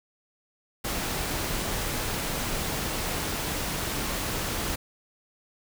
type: noise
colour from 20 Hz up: pink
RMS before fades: -30 dBFS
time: 0.84-4.76 s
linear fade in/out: 10 ms
effects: none